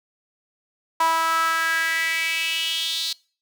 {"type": "tone with high-pass filter sweep", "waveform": "sawtooth", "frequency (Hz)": 326.6, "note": "E4", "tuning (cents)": -16, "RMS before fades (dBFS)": -23, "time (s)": [1, 3.13], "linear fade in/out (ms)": 5, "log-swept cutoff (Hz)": [990, 4100], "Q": 5.3, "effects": ["noise-tail reverb RT60 0.4 s tail -23 dB re dry"]}